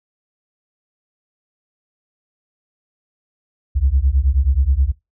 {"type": "beating tone pair", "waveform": "sine", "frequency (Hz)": [63.1, 72.5], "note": ["B1", "D2"], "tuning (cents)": [38, -22], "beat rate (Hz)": 9.4, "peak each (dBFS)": -15, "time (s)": [3.75, 4.92], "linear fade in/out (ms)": 20, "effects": ["noise-tail reverb RT60 0.2 s tail -21 dB re dry", "tanh soft clip ceiling -6 dBFS"]}